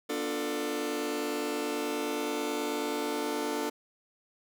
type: chord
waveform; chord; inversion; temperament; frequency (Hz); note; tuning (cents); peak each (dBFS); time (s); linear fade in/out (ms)
sawtooth; B half-diminished seventh; none; just; 246.9 / 296.3 / 355.6 / 444.5; B3 / D4 / F4 / A4; 0 / +15 / +31 / +18; -36 / -30 / -35 / -30; 0.09-3.7; 10
effects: none